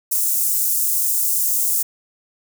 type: high-pass noise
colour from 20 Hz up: white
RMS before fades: -19 dBFS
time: 0.11-1.83 s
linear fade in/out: 10 ms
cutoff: 7200 Hz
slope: 24 dB/octave
effects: none